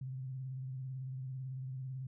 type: tone with vibrato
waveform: sine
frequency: 130.81 Hz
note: C3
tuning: in tune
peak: -39 dBFS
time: 0.01-2.07 s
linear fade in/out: 5 ms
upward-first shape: sine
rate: 18 Hz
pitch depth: 50 cents each way
effects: none